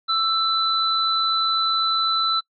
sine tone pair together, 1326 / 4002 Hz, E6 / B7, +10 / +22 cents, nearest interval octave + perfect fifth, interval 1912 cents, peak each -21 dBFS, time 0.08-2.41 s, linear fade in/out 20 ms, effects noise-tail reverb RT60 0.1 s tail -26 dB re dry

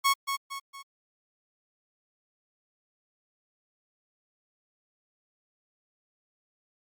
sawtooth tone with echo, 1102 Hz, C#6, 11 cents flat, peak -17 dBFS, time 0.04-0.14 s, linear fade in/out 20 ms, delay 230 ms, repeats 3, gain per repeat -7 dB, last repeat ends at 0.83 s, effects Opus 48 kbps

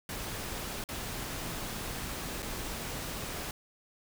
pink noise with dropouts, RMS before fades -38 dBFS, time 0.09-3.51 s, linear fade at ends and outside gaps 2 ms, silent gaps 0.84-0.888 / 2.423-2.427 s, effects none

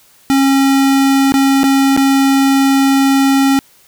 square tone with dropouts, 272.2 Hz, C#4, 31 cents flat, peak -9 dBFS, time 0.3-3.59 s, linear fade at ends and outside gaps 0 ms, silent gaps 1.321-1.34 / 1.633-1.64 / 1.965-1.975 s, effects white hiss -48 dBFS RMS until 3.87 s

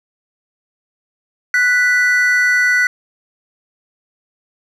triangle tone pair together, 1480 / 1974.3 Hz, F#6 / B6, 0 / -1 cents, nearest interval perfect fourth, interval 499 cents, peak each -12 dBFS, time 1.54-2.87 s, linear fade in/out 2 ms, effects none

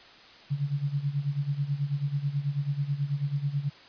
sine tone with tremolo, 142.3 Hz, C#3, 46 cents sharp, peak -23 dBFS, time 0.5-3.7 s, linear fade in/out 20 ms, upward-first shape sine, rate 9.2 Hz, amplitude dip 80%, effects white hiss -51 dBFS RMS until 3.88 s + resampled to 11025 Hz

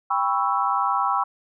sine chord, C# half-diminished seventh, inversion second, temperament equal with one note detuned, 794.9 / 987.8 / 1108.7 / 1318.5 Hz, G5 / B5 / C#6 / E6, +24 / 0 / 0 / 0 cents, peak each -25 dBFS, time 0.1-1.24 s, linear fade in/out 10 ms, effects none

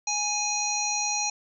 harmonic tone, 830.6 Hz, G#5, in tune, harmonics 1 / 3 / 5 / 7 / 8, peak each -31 / -33 / -33 / -29 / -32 dBFS, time 0.07-1.3 s, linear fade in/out 5 ms, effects none

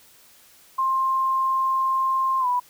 sine tone with pitch glide, 1057 to 986.2 Hz, C6 to B5, +17 to -3 cents, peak -19 dBFS, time 0.78-2.6 s, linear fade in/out 10 ms, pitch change -120 cents, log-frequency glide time 2.4-2.47 s, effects white hiss -53 dBFS RMS until 2.69 s

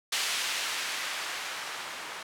violet noise with low-pass filter sweep, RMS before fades -34 dBFS, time 0.12-2.23 s, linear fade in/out 5 ms, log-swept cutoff 2800 to 1100 Hz, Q 0.71, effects none

